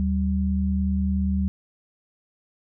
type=tone pair together; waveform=sine; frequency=76 / 193.17 Hz; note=D#2 / G3; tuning=-40 / -25 cents; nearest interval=octave + major third; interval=1615 cents; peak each=-23 dBFS; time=0-1.48 s; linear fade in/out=0 ms; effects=none